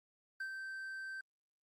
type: tone with ADSR envelope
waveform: triangle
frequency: 1556 Hz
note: G6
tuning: 13 cents flat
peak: -36 dBFS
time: 0.4-1.21 s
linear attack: 4 ms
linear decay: 79 ms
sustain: -4 dB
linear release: 4 ms
effects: Opus 24 kbps